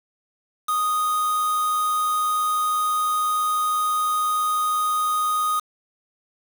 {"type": "tone with quantisation", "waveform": "triangle", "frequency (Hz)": 1241, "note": "D#6", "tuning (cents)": -5, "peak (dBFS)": -18, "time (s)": [0.68, 5.6], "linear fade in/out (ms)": 10, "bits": 5, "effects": []}